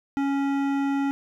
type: tone with hard clipping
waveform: sine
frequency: 277.6 Hz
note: C#4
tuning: 3 cents sharp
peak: -24 dBFS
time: 0.17-1.11 s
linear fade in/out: 0 ms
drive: 14 dB
effects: none